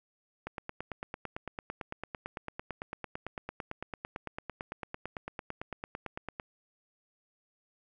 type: click train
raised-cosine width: 0.5 ms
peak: -22 dBFS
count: 54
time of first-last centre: 0.47-6.398 s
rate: 8.94 Hz
effects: none